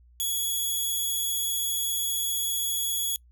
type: tone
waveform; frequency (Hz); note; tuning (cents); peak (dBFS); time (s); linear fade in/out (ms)
5% pulse; 3363; G#7; +21; -18; 0.2-3.16; 0
effects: noise-tail reverb RT60 0.1 s tail -25 dB re dry + added 60 Hz sine -53 dBFS peak until 3.31 s